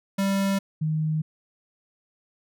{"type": "tone pair in turn", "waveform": ["square", "sine"], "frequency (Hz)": [196, 155.88], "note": ["G3", "D#3"], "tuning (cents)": [0, 4], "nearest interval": "major third", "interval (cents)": 396, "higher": "first", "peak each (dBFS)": -22, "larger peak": "neither", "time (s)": [[0.18, 0.59], [0.81, 1.22]], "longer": "neither", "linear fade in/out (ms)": 10, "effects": []}